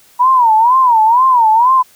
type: tone with vibrato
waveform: sine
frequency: 956 Hz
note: A#5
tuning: 43 cents sharp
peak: -6 dBFS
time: 0.19-1.83 s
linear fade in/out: 20 ms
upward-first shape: sine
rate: 2.1 Hz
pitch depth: 170 cents each way
effects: white hiss -47 dBFS RMS until 1.95 s